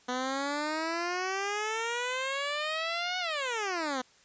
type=exponential two-way sweep; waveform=10% pulse; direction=up then down; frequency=246.9 to 740 to 246.9 Hz; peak=-22 dBFS; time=0.08-4.02 s; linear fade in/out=10 ms; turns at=3.19 s; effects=white hiss -61 dBFS RMS until 4.24 s + resampled to 16000 Hz